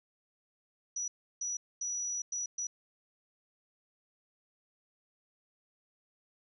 sine tone bursts at uneven times, 5870 Hz, F#8, 15 cents flat, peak -33 dBFS, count 5, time 0.96-1.08 / 1.41-1.57 / 1.81-2.22 / 2.32-2.46 / 2.58-2.67 s, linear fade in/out 5 ms, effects none

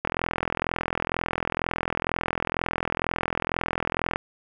click train, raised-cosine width 0.5 ms, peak -9 dBFS, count 174, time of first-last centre 0.05-4.159 s, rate 42.1 Hz, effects none

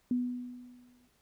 sine tone with exponential decay, 246.9 Hz, B3, in tune, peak -25 dBFS, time 0.11-1.08 s, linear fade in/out 2 ms, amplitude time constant 210 ms, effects pink hiss -70 dBFS RMS until 1.21 s

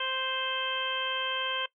harmonic tone, 523.3 Hz, C5, in tune, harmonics 1 / 2 / 3 / 4 / 5 / 6, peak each -39 / -36 / -36 / -42 / -37 / -32 dBFS, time 0-1.66 s, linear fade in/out 5 ms, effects noise-tail reverb RT60 0.1 s tail -18 dB re dry

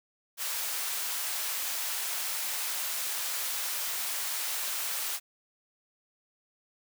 white high-pass noise, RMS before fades -33 dBFS, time 0.37-5.2 s, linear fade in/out 50 ms, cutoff 710 Hz, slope 12 dB/octave, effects none

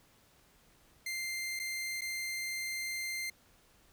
sawtooth tone with dropouts, 2093 Hz, C7, in tune, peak -32 dBFS, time 1.06-3.3 s, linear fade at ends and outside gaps 5 ms, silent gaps 1.593-1.597 / 2.01-2.017 s, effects pink hiss -65 dBFS RMS until 3.92 s

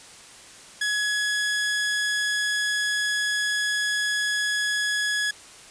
sawtooth tone, 1683 Hz, G#6, 23 cents sharp, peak -19 dBFS, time 0.81-5.31 s, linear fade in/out 5 ms, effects white hiss -46 dBFS RMS until 5.7 s + resampled to 22050 Hz

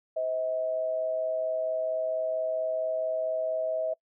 sine tone pair together, 516 / 640.4 Hz, C5 / D#5, -24 / +50 cents, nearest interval major third, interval 374 cents, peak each -36 / -27 dBFS, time 0.16-3.94 s, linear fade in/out 10 ms, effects noise-tail reverb RT60 0.1 s tail -24 dB re dry

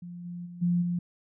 sine tone with level steps, 174.9 Hz, F3, 3 cents sharp, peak -38 / -35 / -40 / -22 / -26 dBFS, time 0.02-0.99 s, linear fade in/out 5 ms, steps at 0.24 / 0.45 / 0.61 / 0.81 s, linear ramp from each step 20 ms, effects none

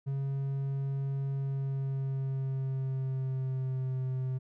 triangle tone with pitch glide, 137.1 to 129.78 Hz, C#3 to C3, -19 to -14 cents, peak -28 dBFS, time 0.06-4.39 s, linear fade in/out 20 ms, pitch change -95 cents, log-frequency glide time 1.32-4.04 s, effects none

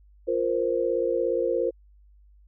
sine chord, F suspended fourth, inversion none, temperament equal, 349.2 / 466.2 / 523.3 Hz, F4 / Bb4 / C5, 0 / 0 / 0 cents, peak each -28 / -26 / -26 dBFS, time 0.27-1.71 s, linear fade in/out 20 ms, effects added 50 Hz sine -52 dBFS peak until 2.47 s

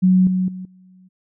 sine tone with level steps, 185 Hz, F#3, in tune, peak -10 / -16 / -28 / -45 dBFS, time 0.02-1.09 s, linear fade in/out 20 ms, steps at 0.27 / 0.48 / 0.65 s, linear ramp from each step 2 ms, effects none

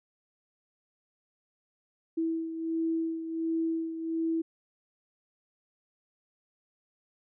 sine beating tone pair, 326.4 / 327.8 Hz, E4 / E4, -17 / -10 cents, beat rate 1.4 Hz, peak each -29 / -36 dBFS, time 2.17-4.42 s, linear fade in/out 10 ms, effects none

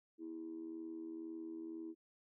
sine tone with amplitude modulation, 326.4 Hz, E4, 17 cents flat, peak -40 dBFS, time 0.18-1.95 s, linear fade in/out 50 ms, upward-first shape sine, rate 82 Hz, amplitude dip 70%, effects tanh soft clip ceiling -37 dBFS

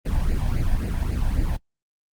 brown noise with flanger, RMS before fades -22 dBFS, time 0.05-1.57 s, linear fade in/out 10 ms, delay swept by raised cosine 0.43 to 1.25 ms, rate 3.7 Hz, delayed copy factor +0.8, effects noise-tail reverb RT60 0.1 s tail -23 dB re dry + Opus 24 kbps

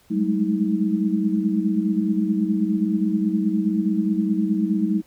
sine tone cluster, 190 / 205.4 / 214.9 / 317.1 Hz, F#3 / G#3 / A3 / D#4, +46 / -19 / -41 / +33 cents, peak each -24 dBFS, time 0.1-5.02 s, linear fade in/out 20 ms, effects pink hiss -57 dBFS RMS until 5.06 s

